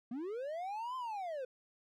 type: linear two-way sweep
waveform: triangle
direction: up then down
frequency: 224.3 to 1046.5 to 491 Hz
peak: -36 dBFS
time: 0.11-1.45 s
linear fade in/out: 5 ms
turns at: 0.96 s
effects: none